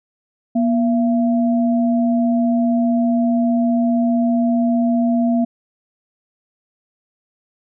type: tone pair together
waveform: sine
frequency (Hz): 239.2 / 676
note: A#3 / E5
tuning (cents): +45 / +43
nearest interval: octave + tritone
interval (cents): 1798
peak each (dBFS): -14 / -22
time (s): 0.55-5.45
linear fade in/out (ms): 10
effects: none